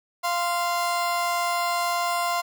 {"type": "tone pair together", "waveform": "35% pulse", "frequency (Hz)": [695, 1042.2], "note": ["F5", "C6"], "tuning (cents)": [-9, -7], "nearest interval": "perfect fifth", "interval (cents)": 702, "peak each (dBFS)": -24, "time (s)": [0.23, 2.42], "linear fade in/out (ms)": 20, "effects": []}